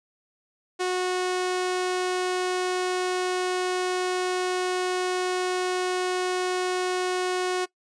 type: tone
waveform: sawtooth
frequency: 365.6 Hz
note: F#4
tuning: 21 cents flat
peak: -20 dBFS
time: 0.79-7.66 s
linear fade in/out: 20 ms
effects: noise-tail reverb RT60 0.1 s tail -20 dB re dry + resampled to 22050 Hz